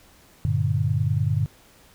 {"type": "chord", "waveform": "sine", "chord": "G minor", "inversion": "none", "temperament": "equal with one note detuned", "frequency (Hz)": [97.1, 116.54, 146.83], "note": ["G2", "Bb2", "D3"], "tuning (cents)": [-16, 0, 0], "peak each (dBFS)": -24, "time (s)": [0.45, 1.46], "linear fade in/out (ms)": 0, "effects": ["pink hiss -54 dBFS RMS until 1.94 s"]}